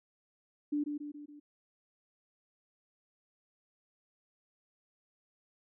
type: tone with echo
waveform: sine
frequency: 293.7 Hz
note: D4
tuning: in tune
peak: -29 dBFS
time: 0.72-0.84 s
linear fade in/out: 10 ms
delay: 140 ms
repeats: 4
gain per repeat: -5 dB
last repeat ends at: 1.4 s
effects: none